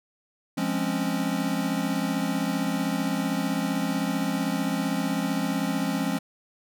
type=chord; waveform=square; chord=Db major seventh; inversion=first; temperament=equal; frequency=174.61 / 207.7 / 261.6 / 277.2 Hz; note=F3 / Ab3 / C4 / Db4; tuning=0 / 0 / 0 / 0 cents; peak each=-31 dBFS; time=0.57-6.19 s; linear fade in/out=10 ms; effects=none